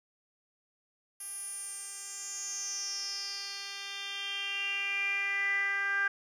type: tone with band-pass filter sweep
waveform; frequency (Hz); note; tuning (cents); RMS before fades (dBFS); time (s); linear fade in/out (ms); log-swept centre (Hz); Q
10% pulse; 397.3; G4; +23; -35; 1.2-6.08; 5; 11000 to 1600; 7.2
effects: none